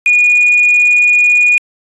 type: tone with quantisation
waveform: sine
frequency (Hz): 2451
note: D#7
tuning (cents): -27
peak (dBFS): -6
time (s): 0.06-1.58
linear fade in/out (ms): 2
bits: 3
effects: resampled to 24000 Hz